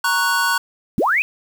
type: chord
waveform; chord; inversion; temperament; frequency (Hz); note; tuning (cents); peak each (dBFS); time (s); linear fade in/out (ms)
square; F# major; first; equal; 932.3 / 1108.7 / 1480; A#5 / C#6 / F#6; 0 / 0 / 0; -23 / -23 / -19; 0.04-0.58; 5
type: linear sweep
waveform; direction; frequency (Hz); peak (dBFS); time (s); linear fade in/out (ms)
sine; up; 138.59 to 2597; -14; 0.98-1.22; 0
effects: 7-bit